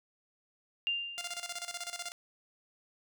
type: tone with exponential decay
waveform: sine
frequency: 2794 Hz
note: F7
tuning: in tune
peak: -27 dBFS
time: 0.87-1.61 s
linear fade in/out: 0 ms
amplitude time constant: 160 ms
type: tone with tremolo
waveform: 5% pulse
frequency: 698.5 Hz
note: F5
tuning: in tune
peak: -25 dBFS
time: 1.18-2.12 s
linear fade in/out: 0 ms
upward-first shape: square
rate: 16 Hz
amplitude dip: 75%
effects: none